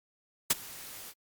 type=noise with ADSR envelope; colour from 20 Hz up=white; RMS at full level=-22 dBFS; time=0.5-1.14 s; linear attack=7 ms; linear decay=29 ms; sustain=-23 dB; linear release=53 ms; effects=Opus 48 kbps